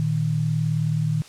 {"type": "tone pair together", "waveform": "sine", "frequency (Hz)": [116.54, 155.56], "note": ["A#2", "D#3"], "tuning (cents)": [0, 0], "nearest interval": "perfect fourth", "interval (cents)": 500, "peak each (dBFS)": [-25, -21], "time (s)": [0, 1.22], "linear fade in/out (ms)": 0, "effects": ["white hiss -46 dBFS RMS until 1.28 s", "low-pass 8000 Hz 12 dB/octave"]}